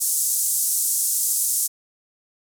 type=band-pass noise; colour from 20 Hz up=white; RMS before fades=-22 dBFS; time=0-1.68 s; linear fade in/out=20 ms; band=6800 to 12000 Hz; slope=24 dB/octave; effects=none